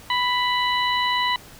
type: harmonic tone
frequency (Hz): 990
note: B5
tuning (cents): +4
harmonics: 1 / 2 / 3 / 4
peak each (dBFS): -22 / -25 / -27 / -28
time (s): 0.1-1.36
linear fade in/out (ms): 2
effects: pink hiss -45 dBFS RMS until 1.59 s